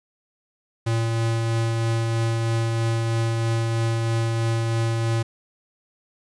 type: tone with tremolo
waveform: square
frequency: 114.4 Hz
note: A#2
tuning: 32 cents flat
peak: -20 dBFS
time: 0.86-5.23 s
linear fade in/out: 10 ms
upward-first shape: triangle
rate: 3.1 Hz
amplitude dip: 25%
effects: resampled to 22050 Hz + 9-bit